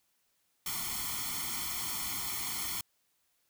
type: noise with comb filter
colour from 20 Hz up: white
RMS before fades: -36 dBFS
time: 0.66-2.81 s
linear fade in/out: 2 ms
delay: 0.92 ms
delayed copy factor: +0.9
effects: white hiss -75 dBFS RMS until 3.49 s